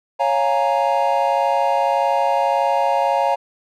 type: chord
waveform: triangle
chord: Bb minor seventh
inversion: first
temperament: equal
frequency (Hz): 554.4 / 698.5 / 830.6 / 932.3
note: Db5 / F5 / Ab5 / Bb5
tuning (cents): 0 / 0 / 0 / 0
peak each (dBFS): -19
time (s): 0.19-3.36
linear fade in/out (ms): 20
effects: none